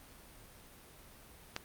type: click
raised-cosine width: 0.2 ms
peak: -18 dBFS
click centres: 1.564 s
effects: pink hiss -56 dBFS RMS until 1.64 s + Opus 32 kbps